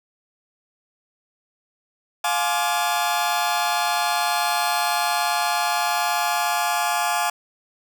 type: chord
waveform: sawtooth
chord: D half-diminished seventh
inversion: first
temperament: just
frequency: 704.8 / 845.8 / 1057.2 / 1174.7 Hz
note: F5 / Ab5 / C6 / D6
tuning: +16 / +31 / +18 / 0 cents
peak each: -20 / -20 / -26 / -24 dBFS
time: 2.24-7.3 s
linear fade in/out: 5 ms
effects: none